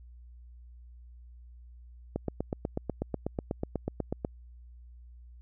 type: click train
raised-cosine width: 2 ms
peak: -17 dBFS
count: 18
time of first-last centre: 2.16-4.248 s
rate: 8.14 Hz
effects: added 60 Hz sine -48 dBFS peak until 5.41 s